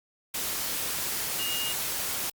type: tone in noise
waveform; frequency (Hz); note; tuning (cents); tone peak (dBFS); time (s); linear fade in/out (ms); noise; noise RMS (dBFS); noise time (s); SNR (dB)
sine; 2846; F7; +32; -31; 1.39-1.73; 5; white; -31; 0.34-2.3; -3
effects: Opus 48 kbps